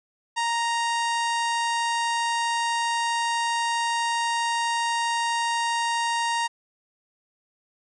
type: harmonic tone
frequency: 932.3 Hz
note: A#5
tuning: in tune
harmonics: 1 / 2 / 3 / 4 / 5 / 6 / 7 / 8 / 9 / 10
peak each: -24 / -30 / -34 / -36 / -38 / -40 / -41 / -42 / -43 / -44 dBFS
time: 0.36-6.48 s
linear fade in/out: 20 ms
effects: none